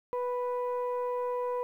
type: tone pair together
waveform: sine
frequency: 492.9 / 987.8 Hz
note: B4 / B5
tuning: -3 / 0 cents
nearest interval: octave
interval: 1203 cents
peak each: -29 / -33 dBFS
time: 0.13-1.63 s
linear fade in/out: 0 ms
effects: tanh soft clip ceiling -25 dBFS + 11-bit